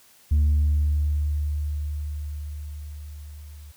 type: tone with level ramp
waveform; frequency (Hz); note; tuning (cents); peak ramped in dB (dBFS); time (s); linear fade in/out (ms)
sine; 74.2; D2; +18; -13 to -40; 0.31-3.72; 10
effects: tanh soft clip ceiling -15 dBFS + white hiss -55 dBFS RMS until 3.76 s